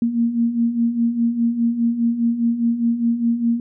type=beating tone pair; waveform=sine; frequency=230.2 / 235.1 Hz; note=A#3 / A#3; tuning=-22 / +15 cents; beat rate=4.9 Hz; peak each=-23 / -17 dBFS; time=0.02-3.6 s; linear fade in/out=2 ms; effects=none